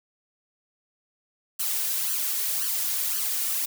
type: noise with flanger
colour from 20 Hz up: blue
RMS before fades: -27 dBFS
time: 1.59-3.66 s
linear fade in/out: 10 ms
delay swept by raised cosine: 0.66 to 2.86 ms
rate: 1.9 Hz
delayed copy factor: +0.8
effects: none